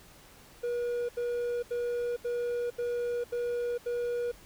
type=tone bursts; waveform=triangle; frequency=481 Hz; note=B4; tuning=46 cents flat; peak=-27 dBFS; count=7; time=0.63-4.318 s; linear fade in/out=10 ms; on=460 ms; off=78 ms; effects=pink hiss -55 dBFS RMS until 4.45 s